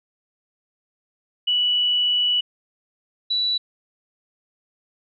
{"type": "tone pair in turn", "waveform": "sine", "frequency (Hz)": [2951, 3944], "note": ["F#7", "B7"], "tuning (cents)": [-5, -3], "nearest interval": "perfect fourth", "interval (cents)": 502, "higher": "second", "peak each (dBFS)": [-17, -19], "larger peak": "first", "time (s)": [[1.47, 2.41], [3.3, 3.58]], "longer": "first", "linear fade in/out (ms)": 10, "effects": []}